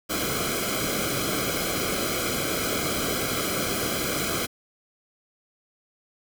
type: noise with comb filter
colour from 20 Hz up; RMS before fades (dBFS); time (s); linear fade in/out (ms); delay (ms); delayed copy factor
pink; -27; 0.09-4.47; 20; 1.1; -0.9
effects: none